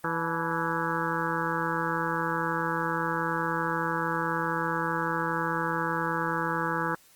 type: harmonic tone with a mistuned harmonic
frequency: 164.81 Hz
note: E3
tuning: in tune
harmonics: 1 / 2 / 3 / 5 / 6 / 7 / 8 / 9 / 10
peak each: -35 / -35 / -35 / -35 / -35 / -35 / -35 / -35 / -35 dBFS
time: 0.04-6.95 s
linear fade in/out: 2 ms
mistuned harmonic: 5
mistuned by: +84 cents
effects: white hiss -58 dBFS RMS until 7.15 s + Opus 24 kbps